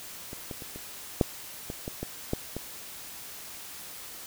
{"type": "clicks", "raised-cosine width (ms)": 2, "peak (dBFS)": [-26, -23, -28, -27, -7, -21, -20, -19, -13, -20], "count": 10, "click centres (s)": [0.331, 0.512, 0.622, 0.76, 1.212, 1.701, 1.879, 2.03, 2.334, 2.566], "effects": ["white hiss -43 dBFS RMS until 4.26 s"]}